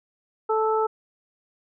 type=harmonic tone; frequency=438.1 Hz; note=A4; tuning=7 cents flat; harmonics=1 / 2 / 3; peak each=-22 / -25 / -27 dBFS; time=0.49-0.87 s; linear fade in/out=10 ms; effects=none